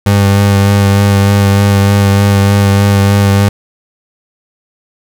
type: tone with vibrato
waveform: 30% pulse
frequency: 100 Hz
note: G2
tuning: 35 cents sharp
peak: -3 dBFS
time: 0.06-3.49 s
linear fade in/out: 5 ms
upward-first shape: sine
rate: 3.3 Hz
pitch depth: 19 cents each way
effects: none